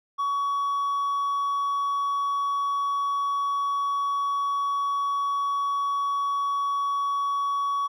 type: tone with hard clipping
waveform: sine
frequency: 1125 Hz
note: C#6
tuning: 25 cents sharp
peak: -24 dBFS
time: 0.18-7.88 s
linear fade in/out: 20 ms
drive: 2 dB
effects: none